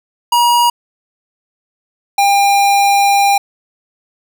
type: tone pair in turn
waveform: square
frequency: 956 / 800.8 Hz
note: A#5 / G5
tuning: +43 / +37 cents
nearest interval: minor third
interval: 306 cents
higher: first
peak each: -9 dBFS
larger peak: neither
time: 0.32-0.7 / 2.18-3.38 s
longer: second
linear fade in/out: 5 ms
effects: none